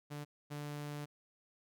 sawtooth tone pair in turn, 146.83 / 146.83 Hz, D3 / D3, 0 / 0 cents, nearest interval unison, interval 0 cents, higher neither, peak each -38 / -37 dBFS, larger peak second, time 0.1-0.25 / 0.5-1.06 s, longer second, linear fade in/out 20 ms, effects none

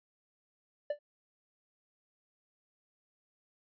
triangle tone with exponential decay, 587.3 Hz, D5, in tune, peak -25 dBFS, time 0.9-0.99 s, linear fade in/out 5 ms, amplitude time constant 19 ms, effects resampled to 11025 Hz

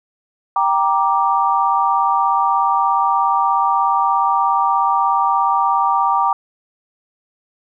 sine chord, G minor, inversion none, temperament just, 784 / 940.8 / 1176 Hz, G5 / Bb5 / D6, 0 / +16 / +2 cents, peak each -18 / -17 / -17 dBFS, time 0.56-6.33 s, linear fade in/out 2 ms, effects none

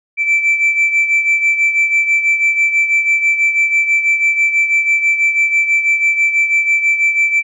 sine beating tone pair, 2328 / 2334.1 Hz, D7 / D7, -16 / -11 cents, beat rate 6.1 Hz, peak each -10 / -16 dBFS, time 0.17-7.43 s, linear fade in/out 50 ms, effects tanh soft clip ceiling -7 dBFS

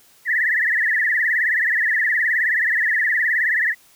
sine tone with vibrato, 1851 Hz, A#6, 13 cents flat, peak -16 dBFS, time 0.25-3.75 s, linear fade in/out 50 ms, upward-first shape triangle, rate 19 Hz, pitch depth 180 cents each way, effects white hiss -53 dBFS RMS until 3.95 s

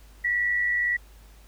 sine tone pair together, 1844.6 / 1946 Hz, A#6 / B6, -19 / -26 cents, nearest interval minor second, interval 93 cents, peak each -33 / -22 dBFS, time 0.24-0.97 s, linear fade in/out 10 ms, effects added 51 Hz sine -48 dBFS peak until 1.47 s + pink hiss -57 dBFS RMS until 1.47 s

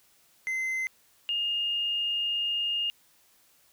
triangle / sine tone pair in turn, 2063 / 2834 Hz, C7 / F7, -25 / +25 cents, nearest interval perfect fourth, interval 550 cents, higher second, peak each -26 dBFS, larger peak neither, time 0.47-0.87 / 1.29-2.9 s, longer second, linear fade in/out 0 ms, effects white hiss -63 dBFS RMS until 3.72 s

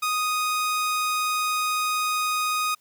sawtooth tone, 1244.5 Hz, D#6, in tune, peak -19 dBFS, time 0.02-2.75 s, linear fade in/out 10 ms, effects white hiss -64 dBFS RMS until 2.8 s

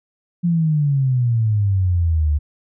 sine exponential sweep, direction down, 175.9 to 72.1 Hz, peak -14 dBFS, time 0.43-2.39 s, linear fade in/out 20 ms, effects none

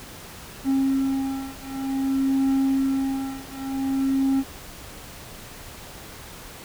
triangle beating tone pair, 269 / 269.53 Hz, C4 / C#4, +48 / -48 cents, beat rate 0.53 Hz, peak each -22 dBFS, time 0.64-4.44 s, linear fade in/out 50 ms, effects pink hiss -41 dBFS RMS until 6.64 s

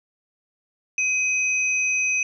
sine tone pair together, 2518 / 6037 Hz, D#7 / F#8, +20 / +34 cents, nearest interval octave + minor third, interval 1514 cents, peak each -20 / -28 dBFS, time 0.98-2.23 s, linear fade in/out 2 ms, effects none

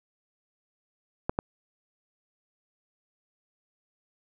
clicks, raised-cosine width 1 ms, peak -12 dBFS, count 2, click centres 1.295 / 1.389 s, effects none

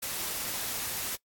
white noise, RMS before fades -34 dBFS, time 0.02-1.16 s, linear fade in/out 10 ms, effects noise-tail reverb RT60 0.1 s tail -20 dB re dry + AAC 64 kbps

